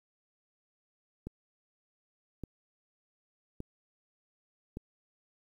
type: click train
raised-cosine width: 3 ms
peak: -26 dBFS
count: 4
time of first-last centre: 1.27-4.771 s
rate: 0.857 Hz
effects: 10-bit